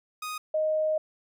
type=tone pair in turn; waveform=sawtooth / sine; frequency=1244.5 / 622.2 Hz; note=D#6 / D#5; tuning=0 / 0 cents; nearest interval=octave; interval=1200 cents; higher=first; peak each=-29 / -23 dBFS; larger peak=second; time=0.22-0.38 / 0.54-0.98 s; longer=second; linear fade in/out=5 ms; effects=none